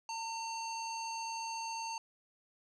square tone with low-pass filter, 907 Hz, A#5, 48 cents flat, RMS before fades -40 dBFS, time 0.09-1.98 s, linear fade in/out 2 ms, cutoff 5800 Hz, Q 4.2, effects none

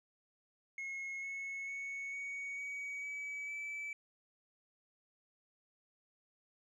sine tone with pitch steps, 2169 / 2192 / 2215 / 2238 / 2261 / 2285 / 2309 Hz, C#7 / C#7 / C#7 / C#7 / C#7 / D7 / D7, -38 / -20 / -2 / +16 / +34 / -48 / -30 cents, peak -37 dBFS, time 0.78-3.93 s, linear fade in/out 2 ms, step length 450 ms, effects tanh soft clip ceiling -39 dBFS

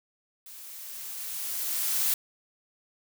blue noise with level ramp, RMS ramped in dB -46 to -25 dBFS, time 0.46-2.14 s, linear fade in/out 2 ms, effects none

